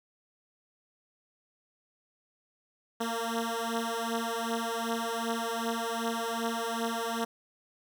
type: beating tone pair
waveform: 10% pulse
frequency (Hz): 228.5 / 231.1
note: A#3 / A#3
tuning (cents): -34 / -15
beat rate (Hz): 2.6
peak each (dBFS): -25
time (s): 3-7.25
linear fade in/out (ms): 10
effects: none